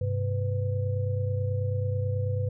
sine tone cluster, 100.2 / 129.4 / 502 Hz, G2 / C3 / B4, +38 / -19 / +28 cents, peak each -26 / -33 / -34 dBFS, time 0.01-2.49 s, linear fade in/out 5 ms, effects none

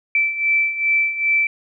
sine beating tone pair, 2325 / 2327.5 Hz, D7 / D7, -18 / -16 cents, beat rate 2.5 Hz, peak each -22 / -17 dBFS, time 0.15-1.47 s, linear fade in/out 2 ms, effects none

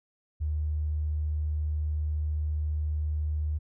triangle tone with tanh clipping, 76.2 Hz, D#2, 36 cents flat, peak -26 dBFS, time 0.4-3.59 s, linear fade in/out 20 ms, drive 3 dB, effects none

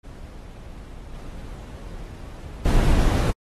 brown noise with level steps, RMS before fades -39 / -36 / -18 dBFS, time 0.03-3.32 s, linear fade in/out 20 ms, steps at 1.13 / 2.65 s, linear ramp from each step 10 ms, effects AAC 32 kbps

